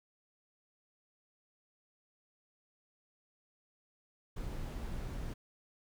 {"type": "noise", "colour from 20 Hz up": "brown", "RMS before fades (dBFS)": -40, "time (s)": [4.36, 5.34], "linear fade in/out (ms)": 10, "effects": []}